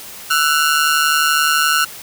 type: ring-modulated tone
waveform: sawtooth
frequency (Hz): 1408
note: F6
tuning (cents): +14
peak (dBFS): -6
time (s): 0.3-1.85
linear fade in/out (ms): 10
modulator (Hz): 75.8
effects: white hiss -34 dBFS RMS until 2.02 s